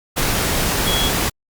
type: tone in noise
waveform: sine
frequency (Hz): 3332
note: G#7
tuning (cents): +5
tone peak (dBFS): -20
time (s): 0.86-1.1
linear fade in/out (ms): 20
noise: pink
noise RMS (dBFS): -19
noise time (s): 0.16-1.3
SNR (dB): -4
effects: Opus 48 kbps